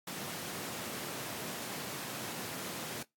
pink high-pass noise, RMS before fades -41 dBFS, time 0.07-3.03 s, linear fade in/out 5 ms, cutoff 130 Hz, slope 24 dB/octave, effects noise-tail reverb RT60 0.2 s tail -24 dB re dry + AAC 64 kbps

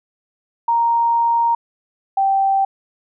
sine tone pair in turn, 932.3 / 780.1 Hz, A#5 / G5, 0 / -9 cents, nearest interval minor third, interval 309 cents, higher first, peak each -13 dBFS, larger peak neither, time 0.68-1.55 / 2.17-2.65 s, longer first, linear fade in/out 5 ms, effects none

